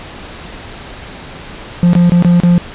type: tone with dropouts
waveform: triangle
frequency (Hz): 174.61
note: F3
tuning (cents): 0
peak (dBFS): -3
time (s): 1.83-2.58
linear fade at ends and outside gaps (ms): 0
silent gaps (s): 1.932-1.952 / 2.096-2.12 / 2.224-2.247 / 2.401-2.435
effects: pink hiss -30 dBFS RMS until 2.74 s + resampled to 8000 Hz